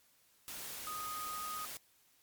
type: tone in noise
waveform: sine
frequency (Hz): 1244.5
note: D#6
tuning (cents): 0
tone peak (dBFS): -40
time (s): 0.87-1.65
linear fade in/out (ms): 0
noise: white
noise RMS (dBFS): -45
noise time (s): 0.48-1.77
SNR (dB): +2
effects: white hiss -69 dBFS RMS until 2.22 s + MP3 96 kbps